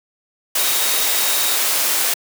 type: tone in noise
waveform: sine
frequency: 3766 Hz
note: A#7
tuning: 17 cents sharp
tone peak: -27 dBFS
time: 0.59-1.57 s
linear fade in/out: 5 ms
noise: white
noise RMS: -18 dBFS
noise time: 0.55-2.14 s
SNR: -12 dB
effects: high-pass 400 Hz 12 dB/octave